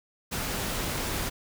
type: noise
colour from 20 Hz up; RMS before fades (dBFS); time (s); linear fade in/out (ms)
pink; -31; 0.31-1.3; 20
effects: none